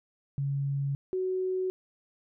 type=tone pair in turn; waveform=sine; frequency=139.5 / 372.4 Hz; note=C#3 / F#4; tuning=+11 / +11 cents; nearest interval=octave + perfect fourth; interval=1700 cents; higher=second; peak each=-27 dBFS; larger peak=neither; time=0.38-0.95 / 1.13-1.7 s; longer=neither; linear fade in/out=0 ms; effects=none